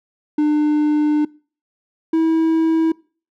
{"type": "tone pair in turn", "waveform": "triangle", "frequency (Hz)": [300, 323.7], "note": ["D4", "E4"], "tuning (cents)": [37, -31], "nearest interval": "minor second", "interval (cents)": 132, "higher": "second", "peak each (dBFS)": -11, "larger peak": "neither", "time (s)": [[0.38, 1.25], [2.13, 2.92]], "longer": "first", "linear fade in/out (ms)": 5, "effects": ["noise-tail reverb RT60 0.4 s tail -24 dB re dry"]}